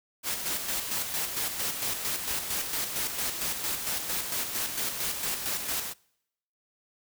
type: noise with tremolo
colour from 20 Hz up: white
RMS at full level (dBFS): -30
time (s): 0.23-5.94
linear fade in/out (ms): 50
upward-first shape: square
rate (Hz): 4.4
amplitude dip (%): 45
effects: noise-tail reverb RT60 0.8 s tail -25 dB re dry